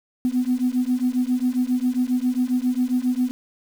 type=beating tone pair; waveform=sine; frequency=246.9 / 254.3 Hz; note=B3 / C4; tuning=0 / -49 cents; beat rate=7.4 Hz; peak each=-21 dBFS; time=0.25-3.31 s; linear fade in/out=0 ms; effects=tanh soft clip ceiling -12 dBFS + 7-bit